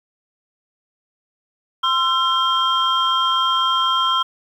sine tone cluster, 1041 / 1348 / 3196 Hz, C6 / E6 / G7, -9 / +38 / +33 cents, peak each -19 dBFS, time 1.83-4.23 s, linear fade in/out 10 ms, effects tanh soft clip ceiling -8 dBFS + 8-bit

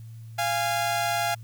sawtooth tone pair together, 692.9 / 824 Hz, F5 / G#5, -14 / -14 cents, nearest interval minor third, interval 300 cents, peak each -22 / -24 dBFS, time 0.38-1.35 s, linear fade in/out 10 ms, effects added 113 Hz sine -39 dBFS peak until 1.43 s + white hiss -62 dBFS RMS until 1.43 s

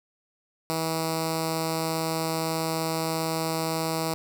5% pulse tone with notch filter, 161.6 Hz, E3, 34 cents flat, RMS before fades -28 dBFS, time 0.7-4.14 s, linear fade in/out 0 ms, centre 1700 Hz, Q 0.9, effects none

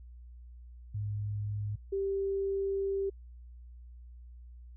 sine tone pair in turn, 103.83 / 392 Hz, G#2 / G4, 0 / 0 cents, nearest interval octave + major seventh, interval 2300 cents, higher second, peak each -32 / -29 dBFS, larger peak second, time 0.94-1.76 / 1.92-3.1 s, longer second, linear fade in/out 10 ms, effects added 60 Hz sine -47 dBFS peak until 4.76 s

